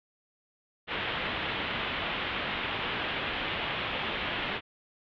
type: low-pass noise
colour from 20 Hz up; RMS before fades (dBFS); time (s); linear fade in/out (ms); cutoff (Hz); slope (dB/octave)
white; -33; 0.87-4.61; 50; 3400; 48
effects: none